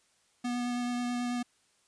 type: tone with vibrato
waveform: square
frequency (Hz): 243.7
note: B3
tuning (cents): -23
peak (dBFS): -31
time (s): 0.44-1.43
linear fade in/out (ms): 10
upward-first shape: sine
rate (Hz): 9.2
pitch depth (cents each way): 11
effects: white hiss -69 dBFS RMS until 1.87 s + resampled to 22050 Hz